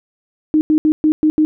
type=tone bursts at uneven times; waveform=sine; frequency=308.6 Hz; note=D#4; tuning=14 cents flat; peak=-9 dBFS; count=6; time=0.54-0.61 / 0.7-0.78 / 0.85-0.92 / 1.04-1.12 / 1.23-1.3 / 1.38-1.45 s; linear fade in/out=0 ms; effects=none